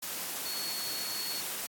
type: tone in noise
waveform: sine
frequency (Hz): 4378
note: C#8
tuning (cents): -22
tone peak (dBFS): -36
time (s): 0.45-1.41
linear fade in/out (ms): 10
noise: white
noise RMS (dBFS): -37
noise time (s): 0.02-1.67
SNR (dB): -2
effects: high-pass 150 Hz 12 dB/octave + AAC 64 kbps